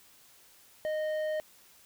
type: tone with tanh clipping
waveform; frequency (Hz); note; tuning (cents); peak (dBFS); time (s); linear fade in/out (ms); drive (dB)
sine; 618; D#5; -12; -31; 0.85-1.4; 0; 9
effects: white hiss -59 dBFS RMS until 1.85 s